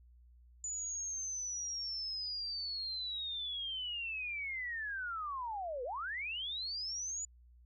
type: linear two-way sweep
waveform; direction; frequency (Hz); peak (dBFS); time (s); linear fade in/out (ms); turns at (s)
sine; down then up; 7000 to 471.3 to 7000; -37; 0.64-7.25; 2; 5.84
effects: added 60 Hz sine -58 dBFS peak until 7.65 s